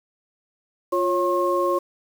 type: tone cluster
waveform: sine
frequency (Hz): 351.6 / 550 / 1076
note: F4 / C#5 / C6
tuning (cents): +12 / -14 / +48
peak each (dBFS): -23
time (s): 0.92-1.79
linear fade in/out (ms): 10
effects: 7-bit